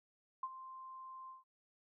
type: tone with ADSR envelope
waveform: sine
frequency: 1046.5 Hz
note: C6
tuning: in tune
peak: -35 dBFS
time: 0.43-1.44 s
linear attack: 4 ms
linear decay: 45 ms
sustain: -13 dB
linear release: 150 ms
effects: none